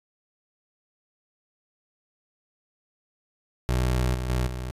25% pulse tone with level steps, 62.4 Hz, B1, 19 cents sharp, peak -18 / -24 / -19 / -27 dBFS, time 3.69-4.71 s, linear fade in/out 0 ms, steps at 4.14 / 4.29 / 4.47 s, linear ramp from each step 5 ms, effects resampled to 32000 Hz

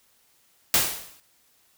white noise with exponential decay, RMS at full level -17 dBFS, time 0.74-1.2 s, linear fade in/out 1 ms, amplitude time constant 100 ms, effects white hiss -63 dBFS RMS until 1.77 s

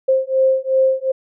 sine beating tone pair, 526 / 528.7 Hz, C5 / C5, +9 / +18 cents, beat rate 2.7 Hz, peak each -16 dBFS, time 0.08-1.12 s, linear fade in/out 10 ms, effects none

